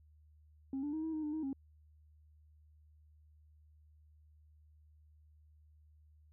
sine tone with pitch steps, 269.5 / 292.4 / 314.5 / 320.8 / 310.6 / 300.2 / 314.1 / 271.6 Hz, C#4 / D4 / D#4 / E4 / D#4 / D4 / D#4 / C#4, -49 / -7 / +19 / -47 / -3 / +38 / +16 / -35 cents, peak -34 dBFS, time 0.73-1.53 s, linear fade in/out 2 ms, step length 100 ms, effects tanh soft clip ceiling -33 dBFS + added 76 Hz sine -61 dBFS peak until 6.32 s

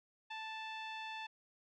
sawtooth tone with low-pass filter, 880 Hz, A5, in tune, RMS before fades -45 dBFS, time 0.3-1.27 s, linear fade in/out 10 ms, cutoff 3200 Hz, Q 2.7, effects none

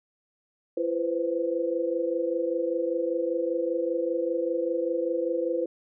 sine tone cluster, 338.9 / 493.9 / 519 Hz, E4 / B4 / C5, +48 / 0 / -14 cents, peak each -29 dBFS, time 0.77-5.66 s, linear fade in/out 5 ms, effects none

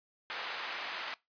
pink band-pass noise, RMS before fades -40 dBFS, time 0.3-1.14 s, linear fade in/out 0 ms, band 1000 to 3700 Hz, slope 12 dB/octave, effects noise-tail reverb RT60 0.2 s tail -21 dB re dry + resampled to 11025 Hz

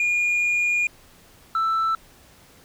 sine tone pair in turn, 2429 / 1325.2 Hz, D#7 / E6, -42 / +9 cents, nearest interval minor seventh, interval 1049 cents, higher first, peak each -16 / -17 dBFS, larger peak first, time 0-0.87 / 1.55-1.95 s, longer first, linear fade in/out 2 ms, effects tanh soft clip ceiling -18 dBFS + pink hiss -52 dBFS RMS until 2.64 s

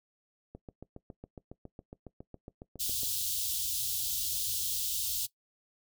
click train, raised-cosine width 2 ms, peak -31 dBFS, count 19, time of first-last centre 0.55-3.033 s, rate 7.25 Hz
white band-stop noise, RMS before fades -33 dBFS, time 2.79-5.27 s, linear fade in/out 20 ms, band 120 to 3100 Hz, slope 48 dB/octave
effects noise-tail reverb RT60 0.1 s tail -19 dB re dry

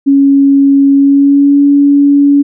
sine tone with pitch glide, 277.2 to 283.8 Hz, C#4 to C#4, 0 to +41 cents, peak -3 dBFS, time 0.06-2.43 s, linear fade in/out 20 ms, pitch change +41 cents, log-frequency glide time 0.93-1.61 s, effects none

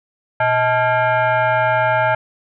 sine tone with frequency modulation, 120 Hz, B2, 49 cents flat, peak -13 dBFS, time 0.4-2.15 s, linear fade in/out 5 ms, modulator 754 Hz, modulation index 2, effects none

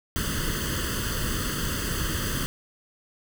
pink noise with comb filter, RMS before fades -28 dBFS, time 0.16-2.46 s, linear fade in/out 0 ms, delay 0.64 ms, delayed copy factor +1, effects none

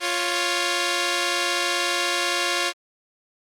5% pulse tone pair together, 350 / 553 Hz, F4 / C#5, +4 / -4 cents, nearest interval minor sixth, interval 792 cents, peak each -12 / -13 dBFS, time 0-2.73 s, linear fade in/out 50 ms, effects low-pass 10000 Hz 12 dB/octave + Opus 32 kbps

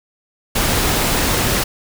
pink noise, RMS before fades -17 dBFS, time 0.55-1.64 s, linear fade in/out 10 ms, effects none

